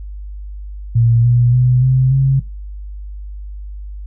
sine tone with pitch steps, 116.54 / 120.86 / 125.34 / 129.98 / 134.8 Hz, A#2 / B2 / B2 / C3 / C#3, 0 / -37 / +26 / -11 / -48 cents, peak -9 dBFS, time 0.95-2.4 s, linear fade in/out 10 ms, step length 290 ms, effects noise-tail reverb RT60 0.2 s tail -18 dB re dry + added 50 Hz sine -26 dBFS peak until 4.06 s

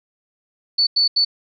sine tone bursts at uneven times, 4475 Hz, C#8, 16 cents sharp, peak -13 dBFS, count 3, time 0.78-0.87 / 0.96-1.08 / 1.16-1.25 s, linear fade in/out 10 ms, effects none

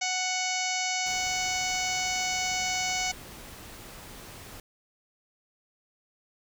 harmonic tone, 740 Hz, F#5, in tune, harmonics 1 / 2 / 3 / 4 / 5 / 6 / 7 / 8 / 9 / 10, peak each -33 / -41 / -32 / -37 / -42 / -38 / -38 / -35 / -37 / -42 dBFS, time 0.01-3.12 s, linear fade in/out 10 ms
pink noise, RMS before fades -45 dBFS, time 1.06-4.6 s, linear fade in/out 2 ms
effects none

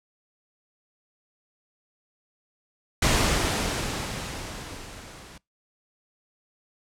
pink noise with level ramp, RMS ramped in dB -20 to -46 dBFS, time 3.02-5.38 s, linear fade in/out 5 ms, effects noise-tail reverb RT60 0.2 s tail -25 dB re dry + low-pass 9000 Hz 12 dB/octave

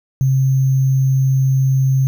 sine tone with sample-and-hold, 132.9 Hz, C3, 27 cents sharp, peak -11 dBFS, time 0.21-2.07 s, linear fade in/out 0 ms, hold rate 6300 Hz, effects none

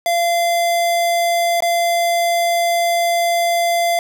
square tone with dropouts, 687 Hz, F5, 29 cents flat, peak -15 dBFS, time 0.06-3.99 s, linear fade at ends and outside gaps 1 ms, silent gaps 1.605-1.623 s, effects none

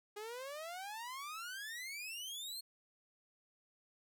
sawtooth exponential sweep, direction up, 407.5 to 4312 Hz, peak -40 dBFS, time 0.16-2.61 s, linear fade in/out 10 ms, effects none

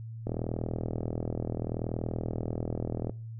click train, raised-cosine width 2 ms, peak -19 dBFS, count 116, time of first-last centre 0.27-3.096 s, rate 40.7 Hz, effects noise-tail reverb RT60 0.4 s tail -22 dB re dry + added 113 Hz sine -38 dBFS peak until 3.39 s

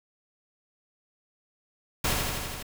pink noise with echo, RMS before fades -26 dBFS, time 2.04-2.13 s, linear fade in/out 5 ms, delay 83 ms, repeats 6, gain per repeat -2 dB, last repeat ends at 2.628 s, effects none

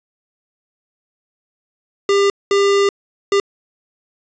square tone bursts at uneven times, 399.4 Hz, G4, 32 cents sharp, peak -12 dBFS, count 3, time 2.09-2.3 / 2.51-2.89 / 3.32-3.4 s, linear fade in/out 2 ms, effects resampled to 16000 Hz + 7-bit

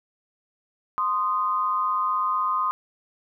sine tone pair together, 1042.1 / 1238 Hz, C6 / D#6, -7 / -9 cents, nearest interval minor third, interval 298 cents, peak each -24 dBFS, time 0.98-2.71 s, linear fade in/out 0 ms, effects none

